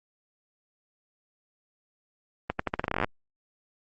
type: accelerating click train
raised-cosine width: 0.5 ms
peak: -11 dBFS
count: 16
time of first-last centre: 2.5-3.045 s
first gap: 94 ms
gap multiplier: 0.84
effects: Opus 24 kbps